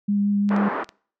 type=tone with vibrato; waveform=sine; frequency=203 Hz; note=G#3; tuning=39 cents flat; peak=-18 dBFS; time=0.08-0.69 s; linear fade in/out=10 ms; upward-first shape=sine; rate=5.8 Hz; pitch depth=10 cents each way
type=clicks; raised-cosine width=0.2 ms; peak=-22 dBFS; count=4; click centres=0.491 / 0.564 / 0.844 / 0.891 s
type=band-pass noise; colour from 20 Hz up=white; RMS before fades=-27 dBFS; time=0.5-0.84 s; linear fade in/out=10 ms; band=260 to 1400 Hz; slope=24 dB/octave
effects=noise-tail reverb RT60 0.5 s tail -26 dB re dry